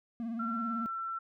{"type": "tone with vibrato", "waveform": "triangle", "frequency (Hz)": 230, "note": "A#3", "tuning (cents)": -23, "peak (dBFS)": -32, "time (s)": [0.2, 0.86], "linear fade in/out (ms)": 0, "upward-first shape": "sine", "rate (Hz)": 18, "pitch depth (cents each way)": 64}
{"type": "tone with pitch glide", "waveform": "sine", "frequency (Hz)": [1358, 1344.7], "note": ["F6", "E6"], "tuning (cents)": [-49, 34], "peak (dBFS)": -34, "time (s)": [0.39, 1.19], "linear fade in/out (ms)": 10, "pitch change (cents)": -17, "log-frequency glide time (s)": [0.54, 0.72]}
{"effects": []}